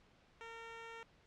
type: tone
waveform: 10% pulse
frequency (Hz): 457.6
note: A#4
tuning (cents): -32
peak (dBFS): -40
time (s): 0.41-1.03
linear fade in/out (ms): 0
effects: pink hiss -68 dBFS RMS until 1.26 s + low-pass 4000 Hz 12 dB/octave